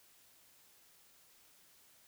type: silence
effects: white hiss -65 dBFS RMS until 2.07 s